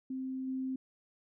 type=tone with level steps; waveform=sine; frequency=261.6 Hz; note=C4; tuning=in tune; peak=-35 / -33 dBFS; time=0.1-0.76 s; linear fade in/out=5 ms; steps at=0.47 s; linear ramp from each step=10 ms; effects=none